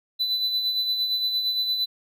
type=tone with tremolo; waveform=triangle; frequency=3997 Hz; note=B7; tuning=20 cents sharp; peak=-19 dBFS; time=0.19-1.86 s; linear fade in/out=20 ms; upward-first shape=sine; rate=8.7 Hz; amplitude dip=45%; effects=none